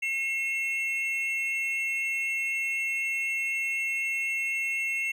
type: tone pair together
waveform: triangle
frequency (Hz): 2160 / 2702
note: C#7 / E7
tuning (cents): -45 / +42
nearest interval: major third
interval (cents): 387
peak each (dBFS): -28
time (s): 0.02-5.12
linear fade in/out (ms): 10
effects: none